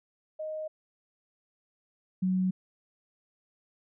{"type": "tone pair in turn", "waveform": "sine", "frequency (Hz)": [622.3, 185.76], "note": ["D#5", "F#3"], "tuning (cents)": [0, 7], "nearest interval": "octave + major sixth", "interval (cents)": 2093, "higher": "first", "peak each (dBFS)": [-33, -24], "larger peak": "second", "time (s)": [[0.39, 0.68], [2.22, 2.51]], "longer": "neither", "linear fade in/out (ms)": 10, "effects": []}